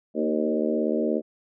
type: harmonic tone with a mistuned harmonic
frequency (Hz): 76.8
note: D#2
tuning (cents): -22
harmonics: 3 / 4 / 5 / 6 / 7 / 8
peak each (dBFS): -27 / -28 / -29 / -30 / -30 / -31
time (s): 0.14-1.22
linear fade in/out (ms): 50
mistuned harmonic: 5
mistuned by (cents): -18
effects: none